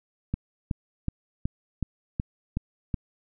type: click train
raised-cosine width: 5 ms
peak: -14 dBFS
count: 8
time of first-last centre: 0.34-2.942 s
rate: 2.69 Hz
effects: none